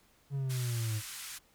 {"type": "exponential sweep", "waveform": "triangle", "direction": "down", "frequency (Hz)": [141.4, 105.6], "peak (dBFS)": -29, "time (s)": [0.3, 1.02], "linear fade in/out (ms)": 50}
{"type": "band-pass noise", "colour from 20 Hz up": "white", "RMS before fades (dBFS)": -44, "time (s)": [0.49, 1.39], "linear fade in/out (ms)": 20, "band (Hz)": [1100, 12000], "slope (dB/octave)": 24}
{"effects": ["pink hiss -66 dBFS RMS until 1.54 s"]}